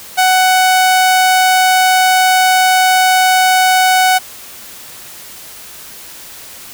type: tone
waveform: sawtooth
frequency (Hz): 745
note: F#5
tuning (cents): +12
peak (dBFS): -4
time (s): 0.17-4.19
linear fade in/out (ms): 20
effects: white hiss -33 dBFS RMS until 6.73 s